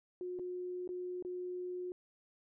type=tone with dropouts; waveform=sine; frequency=360.9 Hz; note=F#4; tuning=43 cents flat; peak=-38 dBFS; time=0.21-1.92 s; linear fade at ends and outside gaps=1 ms; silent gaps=0.389-0.395 / 0.876-0.89 / 1.225-1.249 s; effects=none